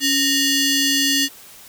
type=ring-modulated tone; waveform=15% pulse; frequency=1568 Hz; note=G6; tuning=in tune; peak=-6 dBFS; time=0-1.29 s; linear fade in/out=50 ms; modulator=1290 Hz; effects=white hiss -43 dBFS RMS until 1.68 s